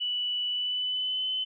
sine tone with pitch glide, 2960 to 3038 Hz, F#7 to F#7, 0 to +45 cents, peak -27 dBFS, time 0-1.45 s, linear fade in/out 20 ms, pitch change +45 cents, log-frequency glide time 0.48-1.28 s, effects none

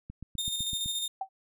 click train, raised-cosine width 5 ms, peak -28 dBFS, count 7, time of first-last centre 0.1-0.859 s, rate 7.9 Hz
sawtooth tone with tremolo, 3649 Hz, A#7, 38 cents flat, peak -26 dBFS, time 0.38-1.08 s, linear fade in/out 5 ms, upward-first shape square, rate 14 Hz, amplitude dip 35%
sine tone with exponential decay, 770 Hz, G5, 31 cents flat, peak -26 dBFS, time 1.21-1.29 s, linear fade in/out 5 ms, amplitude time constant 16 ms
effects none

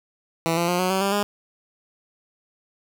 10% pulse tone with pitch steps, 165.1 / 171.12 / 177.36 / 183.83 / 190.53 / 197.48 / 204.7 Hz, E3 / F3 / F3 / F#3 / G3 / G3 / G#3, +3 / -35 / +27 / -11 / -49 / +13 / -25 cents, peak -12 dBFS, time 0.46-1.23 s, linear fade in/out 0 ms, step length 110 ms, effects 9-bit

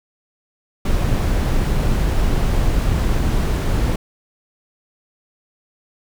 brown noise, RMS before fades -17 dBFS, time 0.85-3.96 s, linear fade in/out 5 ms, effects none

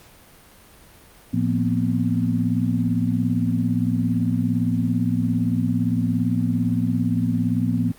sine tone cluster, 111.4 / 172.8 / 235.8 / 253.4 Hz, A2 / F3 / A#3 / B3, +22 / -18 / +20 / +45 cents, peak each -24 dBFS, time 1.33-7.92 s, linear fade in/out 10 ms, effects pink hiss -49 dBFS RMS until 7.98 s + Opus 48 kbps

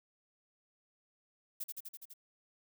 violet noise with echo, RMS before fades -39 dBFS, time 1.6-1.64 s, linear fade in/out 10 ms, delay 83 ms, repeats 6, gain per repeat -2 dB, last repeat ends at 2.138 s, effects none

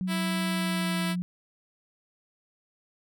sine tone with pitch glide, 185.1 to 178.59 Hz, F#3 to F3, +1 to +39 cents, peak -27 dBFS, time 0.01-1.22 s, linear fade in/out 0 ms, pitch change -62 cents, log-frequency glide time 0.45-1.05 s
5% pulse tone, 329.6 Hz, E4, in tune, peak -19 dBFS, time 0.07-1.16 s, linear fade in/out 50 ms
effects none

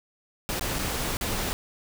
pink noise with dropouts, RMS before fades -29 dBFS, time 0.49-1.53 s, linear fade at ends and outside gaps 0 ms, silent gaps 0.595-0.61 / 0.786-0.791 / 1.169-1.211 s, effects none

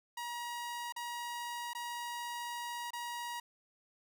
sawtooth tone with dropouts, 954 Hz, A#5, 40 cents sharp, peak -35 dBFS, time 0.17-3.4 s, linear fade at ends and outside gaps 5 ms, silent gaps 0.924-0.962 / 1.734-1.749 / 2.906-2.932 s, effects none

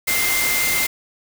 sine tone in noise, 2093 Hz, C7, in tune, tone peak -21 dBFS, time 0.07-0.87 s, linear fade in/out 10 ms, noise white, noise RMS -21 dBFS, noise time 0.07-0.87 s, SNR -3 dB, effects none

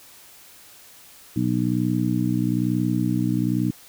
harmonic tone, 61.1 Hz, B1, 18 cents flat, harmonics 2 / 3 / 4 / 5, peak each -25 / -25 / -25 / -25 dBFS, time 1.36-3.71 s, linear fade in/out 5 ms, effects white hiss -48 dBFS RMS until 3.88 s

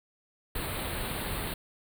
pink band-stop noise, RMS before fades -34 dBFS, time 0.55-1.54 s, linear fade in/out 5 ms, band 4400 to 8300 Hz, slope 96 dB/octave, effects none

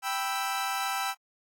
sawtooth chord, E minor, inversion first, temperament equal, 784 / 987.8 / 1318.5 Hz, G5 / B5 / E6, 0 / 0 / 0 cents, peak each -28 / -32 / -29 dBFS, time 0.02-1.15 s, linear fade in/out 50 ms, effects AAC 64 kbps

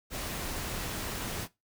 pink noise, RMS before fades -36 dBFS, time 0.1-1.48 s, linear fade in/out 50 ms, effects noise-tail reverb RT60 0.2 s tail -18 dB re dry

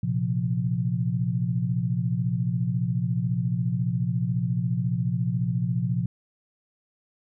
sine chord, Bb suspended second, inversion none, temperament equal, 116.54 / 130.81 / 174.61 Hz, Bb2 / C3 / F3, 0 / 0 / 0 cents, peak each -27 dBFS, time 0.03-6.06 s, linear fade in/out 5 ms, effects none

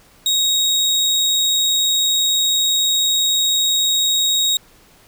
30% pulse tone, 3774 Hz, A#7, 21 cents sharp, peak -12 dBFS, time 0.26-4.57 s, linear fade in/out 2 ms, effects pink hiss -50 dBFS RMS until 5.07 s

